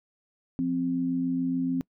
sine tone pair together, 174.6 / 261.6 Hz, F3 / C4, 0 / 0 cents, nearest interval perfect fifth, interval 700 cents, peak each -32 / -25 dBFS, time 0.59-1.81 s, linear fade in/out 0 ms, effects noise-tail reverb RT60 0.1 s tail -24 dB re dry

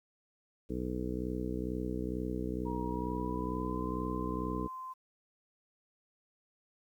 harmonic tone, 62.2 Hz, B1, 13 cents sharp, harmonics 1 / 2 / 3 / 4 / 5 / 6 / 7 / 8, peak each -40 / -45 / -40 / -41 / -39 / -48 / -41 / -48 dBFS, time 0.69-4.68 s, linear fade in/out 20 ms
sine tone with pitch glide, 949 to 1034.9 Hz, A#5 to C6, +31 to -19 cents, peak -40 dBFS, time 2.65-4.94 s, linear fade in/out 20 ms, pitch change +150 cents, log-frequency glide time 2.85-3.93 s
effects 11-bit

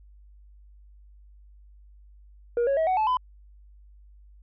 sine tone with pitch steps, 475.4 / 552.4 / 642 / 746 / 866.9 / 1007.3 Hz, A#4 / C#5 / E5 / F#5 / A5 / B5, +34 / -6 / -46 / +14 / -26 / +34 cents, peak -18 dBFS, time 2.57-3.17 s, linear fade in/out 2 ms, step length 100 ms, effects tanh soft clip ceiling -20 dBFS + added 50 Hz sine -49 dBFS peak until 4.42 s

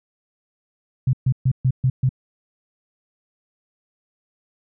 sine tone bursts, 129.4 Hz, C3, 19 cents flat, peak -14 dBFS, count 6, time 1.07-2.092 s, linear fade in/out 5 ms, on 62 ms, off 130 ms, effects none

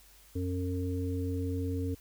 harmonic tone, 90.7 Hz, F#2, 34 cents flat, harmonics 1 / 3 / 5, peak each -32 / -35 / -39 dBFS, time 0.35-1.95 s, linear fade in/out 10 ms, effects added 50 Hz sine -60 dBFS peak until 2 s + white hiss -59 dBFS RMS until 2 s

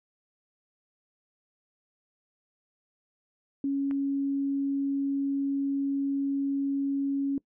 sine tone, 277.2 Hz, C#4, in tune, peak -25 dBFS, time 3.64-7.38 s, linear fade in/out 2 ms
click, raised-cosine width 0.5 ms, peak -29 dBFS, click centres 3.911 s
effects noise-tail reverb RT60 0.1 s tail -22 dB re dry

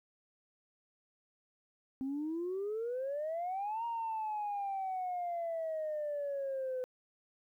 sine exponential two-way sweep, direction up then down, 260.1 to 940 to 504 Hz, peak -33 dBFS, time 2.01-6.84 s, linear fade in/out 0 ms, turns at 3.85 s, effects tanh soft clip ceiling -31 dBFS + 12-bit

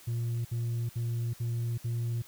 sine tone bursts, 117.5 Hz, A#2, 14 cents sharp, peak -26 dBFS, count 5, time 0.07-2.222 s, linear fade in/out 10 ms, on 380 ms, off 63 ms, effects tanh soft clip ceiling -28 dBFS + white hiss -54 dBFS RMS until 2.27 s

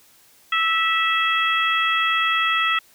harmonic tone with a mistuned harmonic, 657 Hz, E5, 6 cents flat, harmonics 2 / 3 / 4 / 5, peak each -21 / -23 / -24 / -25 dBFS, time 0.52-2.79 s, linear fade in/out 5 ms, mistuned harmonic 3, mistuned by -17 cents, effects white hiss -54 dBFS RMS until 2.94 s

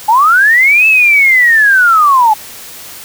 sine linear two-way sweep, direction up then down, 830.6 to 2637 to 830.6 Hz, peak -4 dBFS, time 0.08-2.34 s, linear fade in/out 10 ms, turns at 0.87 s, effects white hiss -30 dBFS RMS until 3.04 s

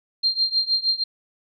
sine tone with tremolo, 4186 Hz, C8, in tune, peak -15 dBFS, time 0.23-1.04 s, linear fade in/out 10 ms, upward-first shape triangle, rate 6.4 Hz, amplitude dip 95%, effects none

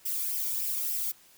violet noise with flanger, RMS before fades -31 dBFS, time 0.05-1.12 s, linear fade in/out 10 ms, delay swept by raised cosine 0.36 to 0.91 ms, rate 3.4 Hz, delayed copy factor +0.55, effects white hiss -58 dBFS RMS until 1.37 s

